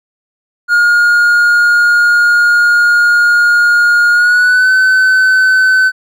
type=tone with pitch glide; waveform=triangle; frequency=1426 to 1519.5 Hz; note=F6 to F#6; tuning=+36 to +46 cents; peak=-4 dBFS; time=0.68-5.92 s; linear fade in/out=50 ms; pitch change=+110 cents; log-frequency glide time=4.12-4.71 s; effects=none